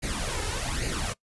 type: noise with flanger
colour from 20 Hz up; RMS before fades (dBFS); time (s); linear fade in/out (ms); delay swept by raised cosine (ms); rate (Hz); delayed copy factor
pink; -30; 0.02-1.14; 20; 0.44 to 2.34; 1.2; +0.65
effects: noise-tail reverb RT60 0.1 s tail -22 dB re dry + resampled to 24000 Hz